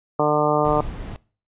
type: harmonic tone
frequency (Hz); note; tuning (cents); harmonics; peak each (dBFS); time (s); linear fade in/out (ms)
149.8; D3; +35; 1 / 2 / 3 / 4 / 5 / 6 / 7 / 8; -27 / -25 / -22 / -22 / -24 / -26 / -27 / -26; 0.19-0.81; 5
type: noise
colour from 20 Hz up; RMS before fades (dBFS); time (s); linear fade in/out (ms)
brown; -31; 0.65-1.16; 0
effects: noise-tail reverb RT60 0.4 s tail -21 dB re dry + resampled to 8000 Hz